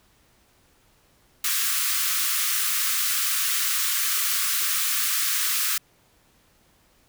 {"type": "high-pass noise", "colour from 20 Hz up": "white", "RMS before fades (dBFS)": -24, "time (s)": [1.44, 5.78], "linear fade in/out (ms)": 5, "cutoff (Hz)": 1100, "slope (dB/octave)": 96, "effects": ["pink hiss -61 dBFS RMS until 7.08 s"]}